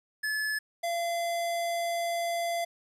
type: tone pair in turn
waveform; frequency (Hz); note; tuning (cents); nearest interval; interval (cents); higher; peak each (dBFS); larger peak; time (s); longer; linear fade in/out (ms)
square; 1722 / 683.4; A6 / F5; -38 / -38; octave + major third; 1600; first; -29 / -29; neither; 0.23-0.59 / 0.83-2.65; second; 10
effects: resampled to 32000 Hz + 10-bit